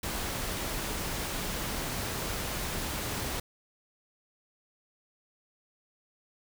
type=noise; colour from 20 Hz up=pink; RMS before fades=-34 dBFS; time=0.03-3.4 s; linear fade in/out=5 ms; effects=none